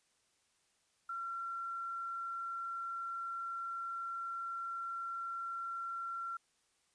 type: tone with quantisation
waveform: sine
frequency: 1364 Hz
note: F6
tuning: 41 cents flat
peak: -38 dBFS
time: 1.09-6.37 s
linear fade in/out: 5 ms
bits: 11
effects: white hiss -75 dBFS RMS until 6.94 s + resampled to 22050 Hz